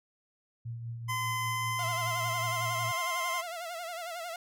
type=tone with tremolo; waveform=sine; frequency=116.54 Hz; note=A#2; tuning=in tune; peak=-34 dBFS; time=0.65-2.92 s; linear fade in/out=10 ms; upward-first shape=triangle; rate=5.1 Hz; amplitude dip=45%
type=tone with pitch glide; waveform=25% pulse; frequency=1026 to 1047 Hz; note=C6 to C6; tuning=-34 to +1 cents; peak=-27 dBFS; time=1.08-3.42 s; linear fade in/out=20 ms; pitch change=+35 cents; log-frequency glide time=1.44-2.87 s
type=tone with vibrato; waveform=sawtooth; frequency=683 Hz; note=F5; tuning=39 cents flat; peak=-33 dBFS; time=1.79-4.36 s; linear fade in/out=2 ms; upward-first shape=sine; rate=11 Hz; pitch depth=87 cents each way
effects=none